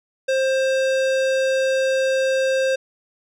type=tone with hard clipping; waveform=sine; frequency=529 Hz; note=C5; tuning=19 cents sharp; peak=-19 dBFS; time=0.28-2.76 s; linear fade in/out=10 ms; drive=18 dB; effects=none